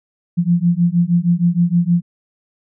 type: beating tone pair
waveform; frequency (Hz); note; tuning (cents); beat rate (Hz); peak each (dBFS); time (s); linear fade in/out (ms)
sine; 170 / 176.4; F3 / F3; -46 / +18; 6.4; -15; 0.37-2.02; 20
effects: none